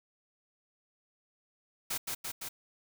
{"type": "noise with echo", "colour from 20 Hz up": "white", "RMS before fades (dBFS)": -34, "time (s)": [1.9, 1.98], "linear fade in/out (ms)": 10, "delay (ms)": 170, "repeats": 3, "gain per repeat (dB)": -2, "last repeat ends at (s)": 2.49, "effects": []}